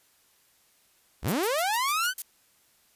sawtooth linear sweep, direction up, 34.65 to 1556 Hz, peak -21 dBFS, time 1.22-2.14 s, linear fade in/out 50 ms
violet noise bursts, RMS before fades -31 dBFS, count 7, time 1.28-2.22 s, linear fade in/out 2 ms, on 40 ms, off 110 ms
effects white hiss -64 dBFS RMS until 2.95 s + resampled to 32000 Hz

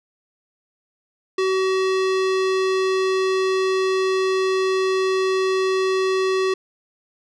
square tone with low-pass filter, 378.6 Hz, F#4, 40 cents sharp, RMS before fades -20 dBFS, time 1.38-6.54 s, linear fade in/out 5 ms, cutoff 4900 Hz, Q 0.99, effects none

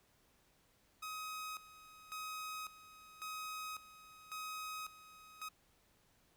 sawtooth tone with tremolo, 1264 Hz, D#6, 27 cents sharp, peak -39 dBFS, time 1.02-5.49 s, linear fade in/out 10 ms, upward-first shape square, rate 0.91 Hz, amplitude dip 80%, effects pink hiss -72 dBFS RMS until 6.36 s

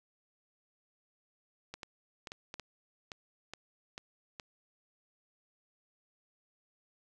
clicks, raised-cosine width 0.2 ms, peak -25 dBFS, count 10, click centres 1.74 / 1.832 / 2.272 / 2.319 / 2.541 / 2.597 / 3.118 / 3.536 / 3.979 / 4.398 s, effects none

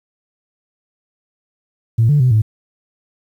sine tone with pitch steps, 113.9 / 146.9 / 126.9 / 108.8 Hz, A#2 / D3 / B2 / A2, -40 / +1 / +47 / -19 cents, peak -8 dBFS, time 1.98-2.42 s, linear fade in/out 10 ms, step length 110 ms, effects tanh soft clip ceiling -5 dBFS + 8-bit

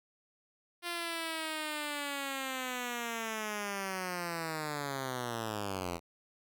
5% pulse linear sweep, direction down, 349.5 to 82.8 Hz, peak -24 dBFS, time 0.82-6 s, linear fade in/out 50 ms, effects none

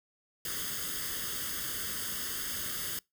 white noise with comb filter, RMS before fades -36 dBFS, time 0.45-2.99 s, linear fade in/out 2 ms, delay 0.61 ms, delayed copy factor +0.8, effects noise-tail reverb RT60 0.2 s tail -25 dB re dry

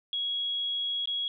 sine tone with dropouts, 3322 Hz, G#7, in tune, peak -28 dBFS, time 0.13-1.28 s, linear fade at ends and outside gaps 1 ms, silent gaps 1.057-1.074 s, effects none

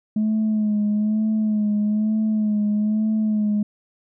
sine tone with vibrato, 213.1 Hz, G#3, 45 cents sharp, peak -16 dBFS, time 0.16-3.63 s, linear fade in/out 5 ms, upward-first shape sine, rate 1.1 Hz, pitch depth 38 cents each way, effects tanh soft clip ceiling -15 dBFS

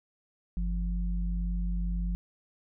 sine tone pair together, 49.14 / 174.6 Hz, G1 / F3, +5 / 0 cents, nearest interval octave + minor seventh, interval 2195 cents, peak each -28 / -35 dBFS, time 0.57-2.15 s, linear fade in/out 0 ms, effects none

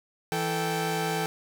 sawtooth tone cluster, 165 / 438.4 / 780 Hz, E3 / A4 / G5, +2 / -6 / -9 cents, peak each -27 dBFS, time 0.32-1.26 s, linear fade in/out 0 ms, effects none

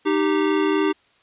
square tone pair together, 308.5 / 392 Hz, D#4 / G4, -15 / 0 cents, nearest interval major third, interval 415 cents, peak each -21 dBFS, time 0.05-0.93 s, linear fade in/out 20 ms, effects white hiss -59 dBFS RMS until 1.22 s + resampled to 8000 Hz

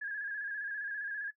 sine tone with vibrato, 1664 Hz, G#6, 3 cents sharp, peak -35 dBFS, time 0.01-1.31 s, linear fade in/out 10 ms, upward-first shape square, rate 15 Hz, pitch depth 46 cents each way, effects noise-tail reverb RT60 0.1 s tail -20 dB re dry

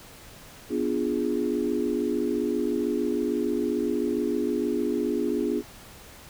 sine chord, B diminished seventh, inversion none, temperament equal, 246.9 / 293.7 / 349.2 / 415.3 Hz, B3 / D4 / F4 / Ab4, 0 / 0 / 0 / 0 cents, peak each -29 dBFS, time 0.69-5.63 s, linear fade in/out 50 ms, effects pink hiss -47 dBFS RMS until 6.29 s

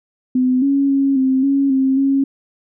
sine tone with pitch steps, 254.5 / 277.5 / 274.5 / 262.7 / 276.3 / 265.8 / 273.5 Hz, C4 / C#4 / C#4 / C4 / C#4 / C4 / C#4, -48 / +2 / -17 / +7 / -6 / +27 / -23 cents, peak -12 dBFS, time 0.35-2.24 s, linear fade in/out 5 ms, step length 270 ms, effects none

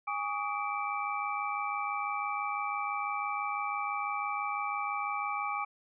sine tone cluster, 821 / 1136 / 1242 / 2327 Hz, G#5 / C#6 / D#6 / D7, -20 / +42 / -3 / -17 cents, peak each -36 / -36 / -37 / -38 dBFS, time 0.07-5.65 s, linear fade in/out 10 ms, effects none

